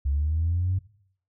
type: linear sweep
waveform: sine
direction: up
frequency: 67.7 to 95.6 Hz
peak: -21 dBFS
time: 0.05-0.79 s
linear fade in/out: 10 ms
effects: noise-tail reverb RT60 0.6 s tail -18 dB re dry + tanh soft clip ceiling -17 dBFS